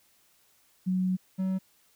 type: tone pair in turn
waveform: sine / triangle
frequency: 185 / 188.78 Hz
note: F#3 / F#3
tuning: 0 / +35 cents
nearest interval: unison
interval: 35 cents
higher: second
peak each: -24 dBFS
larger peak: neither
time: 0.86-1.17 / 1.38-1.59 s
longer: first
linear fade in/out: 20 ms
effects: white hiss -65 dBFS RMS until 1.95 s